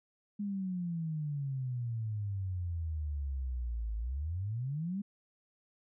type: exponential two-way sweep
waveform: sine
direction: down then up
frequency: 207.8 to 53.2 to 207.8 Hz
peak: -33 dBFS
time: 0.39-5.02 s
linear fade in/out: 10 ms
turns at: 3.96 s
effects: none